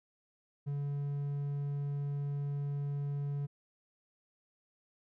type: tone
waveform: triangle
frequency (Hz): 142.6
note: C#3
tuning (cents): +49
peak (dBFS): -31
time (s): 0.66-3.47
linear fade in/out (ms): 20
effects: none